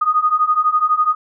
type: beating tone pair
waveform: sine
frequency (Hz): 1232 / 1244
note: D#6 / D#6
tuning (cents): -17 / -1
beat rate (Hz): 12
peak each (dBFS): -17 / -15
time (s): 0.01-1.15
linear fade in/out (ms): 10
effects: none